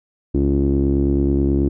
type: tone with low-pass filter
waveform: sawtooth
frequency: 69.3 Hz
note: C#2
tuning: in tune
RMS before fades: -17 dBFS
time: 0.34-1.69 s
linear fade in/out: 10 ms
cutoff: 320 Hz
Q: 6.9
effects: none